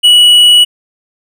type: tone with tanh clipping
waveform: triangle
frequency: 2934 Hz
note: F#7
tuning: 15 cents flat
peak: -3 dBFS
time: 0.03-0.65 s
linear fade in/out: 20 ms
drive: 10 dB
effects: none